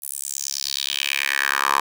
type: tone with high-pass filter sweep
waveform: 10% pulse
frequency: 69.3 Hz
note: C#2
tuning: in tune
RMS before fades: -24 dBFS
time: 0.02-1.8 s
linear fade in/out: 5 ms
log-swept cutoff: 11000 to 1000 Hz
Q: 3.3
effects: none